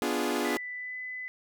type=chord; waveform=sawtooth; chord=B diminished seventh; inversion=none; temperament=equal; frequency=246.9 / 293.7 / 349.2 / 415.3 Hz; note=B3 / D4 / F4 / Ab4; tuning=0 / 0 / 0 / 0 cents; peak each=-29 dBFS; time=0.02-0.57 s; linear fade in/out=0 ms
type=tone with pitch glide; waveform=sine; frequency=1987 to 2008 Hz; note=B6 to B6; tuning=+10 to +28 cents; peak=-35 dBFS; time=0.45-1.28 s; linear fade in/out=0 ms; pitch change=+18 cents; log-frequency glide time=0.74-0.97 s
effects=none